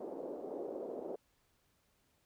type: band-pass noise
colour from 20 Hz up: pink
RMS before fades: -43 dBFS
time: 0-1.16 s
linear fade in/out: 5 ms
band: 340 to 570 Hz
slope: 24 dB/octave
effects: pink hiss -75 dBFS RMS until 2.25 s